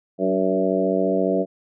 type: harmonic tone with a mistuned harmonic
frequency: 94.6 Hz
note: F#2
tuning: 39 cents sharp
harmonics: 2 / 3 / 4 / 5 / 6 / 7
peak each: -25 / -25 / -25 / -25 / -25 / -25 dBFS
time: 0.18-1.46 s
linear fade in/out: 50 ms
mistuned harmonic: 3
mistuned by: +23 cents
effects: none